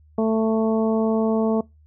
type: harmonic tone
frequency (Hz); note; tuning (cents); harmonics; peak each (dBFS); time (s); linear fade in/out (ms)
221.5; A3; +12; 1 / 2 / 3 / 4 / 5; -20 / -22 / -26 / -33 / -35; 0.18-1.61; 5
effects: noise-tail reverb RT60 0.2 s tail -23 dB re dry + added 76 Hz sine -50 dBFS peak until 1.86 s